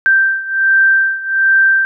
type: beating tone pair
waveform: sine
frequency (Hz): 1567 / 1568.3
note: G6 / G6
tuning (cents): -1 / 0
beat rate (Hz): 1.3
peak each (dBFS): -11 / -14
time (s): 0.06-1.85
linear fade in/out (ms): 0
effects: none